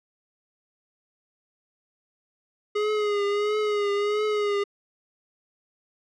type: tone with vibrato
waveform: square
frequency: 415.3 Hz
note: G#4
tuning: in tune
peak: -23 dBFS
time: 2.75-4.64 s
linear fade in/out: 10 ms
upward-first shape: triangle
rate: 1.5 Hz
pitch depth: 53 cents each way
effects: low-pass 4000 Hz 12 dB/octave